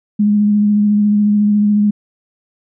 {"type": "tone with vibrato", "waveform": "sine", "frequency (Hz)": 207.7, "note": "G#3", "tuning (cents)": 0, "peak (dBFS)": -9, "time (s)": [0.19, 1.91], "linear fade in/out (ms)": 10, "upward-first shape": "sine", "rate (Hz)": 14, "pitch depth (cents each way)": 18, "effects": []}